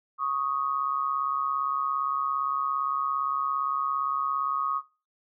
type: tone pair together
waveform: sine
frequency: 1108.7 / 1246.2 Hz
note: C#6 / D#6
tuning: 0 / +2 cents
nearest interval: major second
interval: 202 cents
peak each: -28 dBFS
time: 0.18-4.82 s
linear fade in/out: 50 ms
effects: noise-tail reverb RT60 0.3 s tail -19 dB re dry